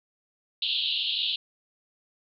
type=band-pass noise; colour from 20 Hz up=pink; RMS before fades=-28 dBFS; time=0.62-1.36 s; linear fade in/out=5 ms; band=2800 to 4200 Hz; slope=96 dB/octave; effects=none